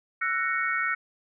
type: chord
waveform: sine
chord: F# dominant seventh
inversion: third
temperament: equal with one note detuned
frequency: 1337.7 / 1480 / 1864.7 / 2217 Hz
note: E6 / F#6 / A#6 / C#7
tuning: +25 / 0 / 0 / 0 cents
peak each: -30 dBFS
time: 0.21-0.95 s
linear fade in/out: 10 ms
effects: none